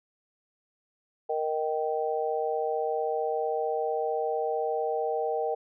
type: chord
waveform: sine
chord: Eb major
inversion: second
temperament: just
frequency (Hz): 466.7 / 622.3 / 777.8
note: Bb4 / Eb5 / G5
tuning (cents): +2 / 0 / -14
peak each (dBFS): -29 / -32 / -31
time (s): 1.29-5.55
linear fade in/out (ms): 10
effects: none